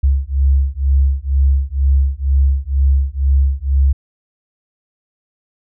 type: beating tone pair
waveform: sine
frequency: 67.3 / 69.4 Hz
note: C2 / C#2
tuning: +49 / +3 cents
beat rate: 2.1 Hz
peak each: -14 dBFS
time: 0.03-3.93 s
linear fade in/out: 10 ms
effects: none